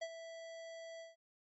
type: tone with ADSR envelope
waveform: square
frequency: 659.3 Hz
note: E5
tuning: in tune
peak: -38 dBFS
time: 0.01-1.16 s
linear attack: 13 ms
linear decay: 56 ms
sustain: -10 dB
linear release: 160 ms
effects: MP3 32 kbps